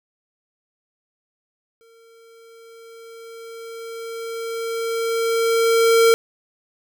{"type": "tone with exponential growth", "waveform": "square", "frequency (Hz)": 457.3, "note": "A#4", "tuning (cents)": -33, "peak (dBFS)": -11, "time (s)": [1.81, 6.14], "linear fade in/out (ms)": 0, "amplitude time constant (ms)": 940, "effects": []}